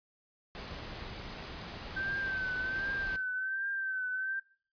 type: noise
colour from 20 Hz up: pink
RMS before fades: -43 dBFS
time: 0.55-3.16 s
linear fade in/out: 0 ms
type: tone with vibrato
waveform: sine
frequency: 1548 Hz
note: G6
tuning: 22 cents flat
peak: -32 dBFS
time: 1.96-4.4 s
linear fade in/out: 10 ms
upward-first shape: triangle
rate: 1.3 Hz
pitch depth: 58 cents each way
effects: noise-tail reverb RT60 0.4 s tail -17 dB re dry + resampled to 11025 Hz